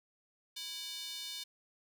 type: tone with high-pass filter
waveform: square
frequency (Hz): 329.6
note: E4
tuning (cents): 0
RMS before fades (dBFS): -43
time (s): 0.56-1.44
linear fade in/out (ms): 10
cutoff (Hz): 3700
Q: 2.9
effects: none